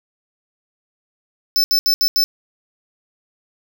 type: tone bursts at uneven times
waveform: square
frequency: 5274 Hz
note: E8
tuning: in tune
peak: -13 dBFS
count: 5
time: 1.56-1.64 / 1.71-1.79 / 1.86-1.94 / 2.01-2.08 / 2.16-2.24 s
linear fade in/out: 0 ms
effects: none